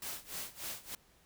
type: noise with tremolo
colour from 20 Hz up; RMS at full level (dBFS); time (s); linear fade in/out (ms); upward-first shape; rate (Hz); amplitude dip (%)
white; -40; 0.02-0.95; 2; sine; 3.4; 90
effects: pink hiss -66 dBFS RMS until 1.25 s